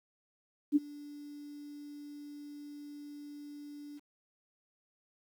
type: tone with ADSR envelope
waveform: sine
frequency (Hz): 291.7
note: D4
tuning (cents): -12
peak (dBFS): -20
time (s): 0.72-4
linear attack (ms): 40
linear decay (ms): 26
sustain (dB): -24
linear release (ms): 29
effects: 10-bit